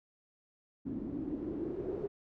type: noise with low-pass filter sweep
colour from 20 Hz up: white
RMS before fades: -38 dBFS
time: 0.85-2.08 s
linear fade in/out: 20 ms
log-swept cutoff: 260 to 400 Hz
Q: 7.6
effects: none